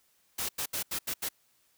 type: noise bursts at uneven times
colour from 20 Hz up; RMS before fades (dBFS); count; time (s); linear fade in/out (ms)
white; -33; 6; 0.38-0.49 / 0.58-0.66 / 0.73-0.83 / 0.91-0.99 / 1.07-1.14 / 1.22-1.29; 10
effects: white hiss -69 dBFS RMS until 1.77 s